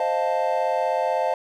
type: chord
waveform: triangle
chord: F dominant seventh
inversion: second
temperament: equal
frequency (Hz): 523.3 / 622.3 / 698.5 / 880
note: C5 / Eb5 / F5 / A5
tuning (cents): 0 / 0 / 0 / 0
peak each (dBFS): -24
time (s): 0-1.34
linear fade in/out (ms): 2
effects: none